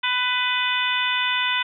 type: harmonic tone with a mistuned harmonic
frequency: 498.2 Hz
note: B4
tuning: 15 cents sharp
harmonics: 2 / 3 / 4 / 5 / 6 / 7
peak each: -27 / -27 / -27 / -27 / -27 / -27 dBFS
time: 0.03-1.63 s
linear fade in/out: 10 ms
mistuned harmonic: 7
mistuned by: +22 cents
effects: none